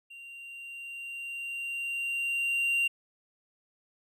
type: tone with level ramp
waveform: triangle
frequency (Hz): 2769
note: F7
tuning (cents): -15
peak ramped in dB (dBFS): -43 to -22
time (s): 0.1-2.88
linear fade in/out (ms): 10
effects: none